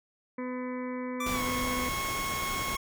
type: harmonic tone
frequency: 251.6 Hz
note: B3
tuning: 32 cents sharp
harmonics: 1 / 2 / 4 / 5 / 6 / 7 / 8 / 9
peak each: -34 / -38 / -42 / -52 / -55 / -51 / -48 / -50 dBFS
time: 0.38-1.89 s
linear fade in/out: 5 ms
type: tone with pitch glide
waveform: 25% pulse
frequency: 1171 to 1092.6 Hz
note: D6 to C#6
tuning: -5 to -25 cents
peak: -28 dBFS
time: 1.2-2.77 s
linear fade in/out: 5 ms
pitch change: -120 cents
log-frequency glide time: 1.32-1.42 s
type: noise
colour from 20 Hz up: pink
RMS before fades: -36 dBFS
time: 1.26-2.76 s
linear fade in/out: 5 ms
effects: none